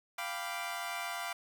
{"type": "chord", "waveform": "20% pulse", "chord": "G dominant seventh", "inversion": "third", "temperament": "equal with one note detuned", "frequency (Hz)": [696, 784, 987.8, 1174.7], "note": ["F5", "G5", "B5", "D6"], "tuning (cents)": [-6, 0, 0, 0], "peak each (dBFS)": [-35, -39, -38, -38], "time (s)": [0.18, 1.33], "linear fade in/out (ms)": 5, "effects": []}